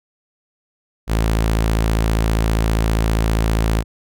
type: tone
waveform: sawtooth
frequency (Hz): 55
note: A1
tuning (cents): 0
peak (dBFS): -11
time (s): 1.07-3.84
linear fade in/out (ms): 50
effects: none